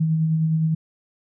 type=tone with tremolo; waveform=sine; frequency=159.5 Hz; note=D#3; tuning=43 cents sharp; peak=-16 dBFS; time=0-0.75 s; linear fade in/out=10 ms; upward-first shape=sine; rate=9.7 Hz; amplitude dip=30%; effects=none